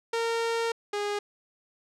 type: tone pair in turn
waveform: sawtooth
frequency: 460 / 411.2 Hz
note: A#4 / G#4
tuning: -23 / -17 cents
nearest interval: major second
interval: 194 cents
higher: first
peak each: -22 / -24 dBFS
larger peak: first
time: 0.13-0.72 / 0.93-1.19 s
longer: first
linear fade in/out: 5 ms
effects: low-pass 7000 Hz 12 dB/octave